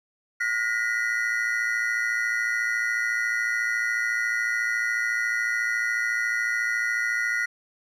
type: tone cluster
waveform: triangle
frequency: 1438 / 1875 / 1989 Hz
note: F#6 / A#6 / B6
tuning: -50 / +10 / +12 cents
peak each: -26 dBFS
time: 0.4-7.46 s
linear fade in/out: 10 ms
effects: none